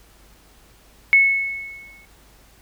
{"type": "tone with exponential decay", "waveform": "sine", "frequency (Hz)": 2198, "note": "C#7", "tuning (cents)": -15, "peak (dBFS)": -8, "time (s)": [1.13, 2.05], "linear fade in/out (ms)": 0, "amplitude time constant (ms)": 200, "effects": ["added 50 Hz sine -53 dBFS peak until 2.61 s", "pink hiss -53 dBFS RMS until 2.61 s"]}